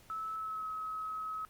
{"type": "tone with pitch glide", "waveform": "sine", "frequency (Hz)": [1304, 1280.1], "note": ["E6", "D#6"], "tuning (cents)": [-19, 49], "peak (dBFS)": -36, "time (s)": [0.1, 1.45], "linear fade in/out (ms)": 0, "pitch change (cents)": -32, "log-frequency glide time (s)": [0.37, 0.67], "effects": ["pink hiss -61 dBFS RMS until 1.49 s", "Opus 48 kbps"]}